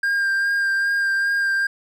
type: tone with vibrato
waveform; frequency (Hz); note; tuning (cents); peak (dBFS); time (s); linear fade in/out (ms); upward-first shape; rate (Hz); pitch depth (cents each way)
triangle; 1600; G6; +35; -16; 0.03-1.67; 5; sine; 2.5; 18
effects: none